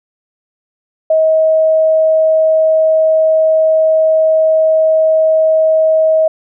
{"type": "tone", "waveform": "sine", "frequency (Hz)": 635, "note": "D#5", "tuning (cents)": 35, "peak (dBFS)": -7, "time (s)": [1.1, 6.28], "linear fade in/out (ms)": 5, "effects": []}